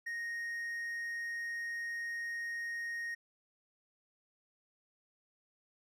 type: tone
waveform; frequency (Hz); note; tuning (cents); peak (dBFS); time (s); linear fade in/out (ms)
triangle; 1864.7; A#6; 0; -35; 0.06-3.15; 10
effects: none